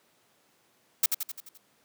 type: noise with echo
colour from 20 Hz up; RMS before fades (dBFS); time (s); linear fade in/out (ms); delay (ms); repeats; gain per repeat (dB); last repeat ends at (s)
blue; -21; 1.03-1.06; 5; 86; 6; -5; 1.576
effects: pink hiss -66 dBFS RMS until 1.84 s + high-pass 200 Hz 12 dB/octave